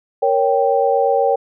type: chord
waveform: sine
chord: G diminished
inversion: first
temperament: equal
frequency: 466.2 / 554.4 / 784 Hz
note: Bb4 / Db5 / G5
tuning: 0 / 0 / 0 cents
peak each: -17 dBFS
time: 0.22-1.36 s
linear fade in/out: 10 ms
effects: none